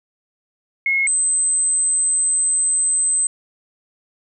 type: tone pair in turn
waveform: sine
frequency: 2168 / 8185 Hz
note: C#7 / C9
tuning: -39 / -39 cents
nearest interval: octave + major seventh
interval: 2300 cents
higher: second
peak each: -15 dBFS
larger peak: neither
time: 0.86-1.07 / 1.07-3.27 s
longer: second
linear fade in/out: 2 ms
effects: none

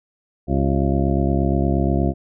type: harmonic tone with a mistuned harmonic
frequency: 68.5 Hz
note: C#2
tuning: 20 cents flat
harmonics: 1 / 2 / 3 / 4 / 5 / 6 / 8 / 9 / 10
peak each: -21 / -22 / -23 / -25 / -25 / -30 / -32 / -33 / -28 dBFS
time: 0.47-2.14 s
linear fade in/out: 50 ms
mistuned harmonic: 6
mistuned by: -75 cents
effects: none

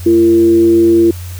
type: tone with frequency modulation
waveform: sine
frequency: 339.9 Hz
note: F4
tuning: 47 cents flat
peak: -5 dBFS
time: 0.06-1.11 s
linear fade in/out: 5 ms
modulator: 121 Hz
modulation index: 0.3
effects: added 89 Hz sine -23 dBFS peak until 1.39 s + white hiss -35 dBFS RMS until 1.39 s

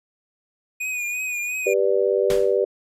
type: tone with vibrato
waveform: square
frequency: 2470 Hz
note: D#7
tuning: 13 cents flat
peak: -25 dBFS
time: 0.8-1.74 s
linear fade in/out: 10 ms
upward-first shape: triangle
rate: 2.9 Hz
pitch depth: 51 cents each way
type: chord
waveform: sine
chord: G major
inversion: none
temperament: just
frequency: 392 / 490 / 588 Hz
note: G4 / B4 / D5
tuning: 0 / -14 / +2 cents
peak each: -20 / -21 / -23 dBFS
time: 1.66-2.65 s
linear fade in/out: 10 ms
type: noise with exponential decay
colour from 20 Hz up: pink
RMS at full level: -26 dBFS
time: 2.3-2.57 s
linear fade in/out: 1 ms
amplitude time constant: 58 ms
effects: low-pass 12000 Hz 12 dB/octave

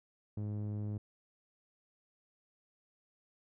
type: tone with low-pass filter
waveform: sawtooth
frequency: 104.4 Hz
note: G#2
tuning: 10 cents sharp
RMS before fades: -38 dBFS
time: 0.37-0.98 s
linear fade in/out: 5 ms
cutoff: 340 Hz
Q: 0.57
effects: none

